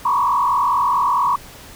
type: tone with frequency modulation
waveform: sine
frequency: 1046.5 Hz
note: C6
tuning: in tune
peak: -14 dBFS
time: 0.05-1.36 s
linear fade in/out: 5 ms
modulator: 44.5 Hz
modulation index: 2.4
effects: pink hiss -40 dBFS RMS until 1.75 s